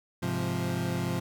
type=chord; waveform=30% pulse; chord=F minor; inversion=first; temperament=equal; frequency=103.83 / 130.81 / 174.61 Hz; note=Ab2 / C3 / F3; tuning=0 / 0 / 0 cents; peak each=-32 / -30 / -29 dBFS; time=0.22-1.2 s; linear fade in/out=10 ms; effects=none